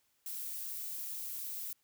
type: noise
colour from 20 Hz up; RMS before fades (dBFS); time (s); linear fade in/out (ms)
violet; -41; 0.26-1.73; 2
effects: white hiss -75 dBFS RMS until 1.83 s